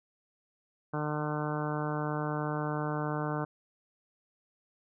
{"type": "harmonic tone", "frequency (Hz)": 150.5, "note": "D3", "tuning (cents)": 43, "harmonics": [1, 2, 3, 4, 5, 6, 7, 8, 9, 10], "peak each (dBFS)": [-34, -37, -39, -40, -41, -42, -42, -43, -44, -44], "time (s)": [0.93, 3.45], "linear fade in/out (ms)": 10, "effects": []}